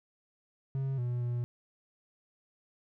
triangle tone with pitch steps, 134.9 / 122 / 120.9 Hz, C#3 / B2 / B2, -47 / -21 / -36 cents, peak -28 dBFS, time 0.75-1.44 s, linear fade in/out 0 ms, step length 230 ms, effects none

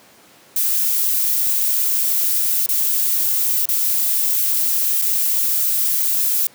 violet noise with dropouts, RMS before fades -18 dBFS, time 0.56-6.47 s, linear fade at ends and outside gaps 2 ms, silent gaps 2.662-2.689 / 3.656-3.688 / 5.016-5.02 s, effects pink hiss -48 dBFS RMS until 6.54 s + high-pass 200 Hz 12 dB/octave

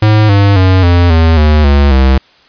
square tone with pitch steps, 107.4 / 100.21 / 93.5 / 87.24 / 81.39 / 75.94 / 70.86 / 66.11 Hz, A2 / G2 / F#2 / F2 / E2 / D#2 / C#2 / C2, -41 / +39 / +19 / -1 / -21 / -41 / +39 / +19 cents, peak -5 dBFS, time 0.02-2.18 s, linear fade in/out 5 ms, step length 270 ms, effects white hiss -45 dBFS RMS until 2.48 s + resampled to 11025 Hz

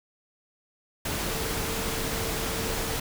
sine tone in noise, 449.8 Hz, A4, 38 cents sharp, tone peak -37 dBFS, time 1.28-2.97 s, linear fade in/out 5 ms, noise pink, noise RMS -30 dBFS, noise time 1.05-3 s, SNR -10 dB, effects none

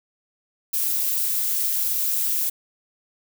violet noise with amplitude modulation, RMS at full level -20 dBFS, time 0.73-2.5 s, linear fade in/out 10 ms, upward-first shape sine, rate 223 Hz, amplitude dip 70%, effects none

